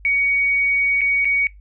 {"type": "tone with dropouts", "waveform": "sine", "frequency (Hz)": 2245, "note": "C#7", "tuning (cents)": 21, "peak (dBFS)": -15, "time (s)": [0.05, 1.47], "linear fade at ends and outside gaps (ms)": 1, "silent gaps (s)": [[1.009, 1.015], [1.247, 1.253]], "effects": ["noise-tail reverb RT60 0.2 s tail -22 dB re dry", "added 50 Hz sine -41 dBFS peak until 1.6 s"]}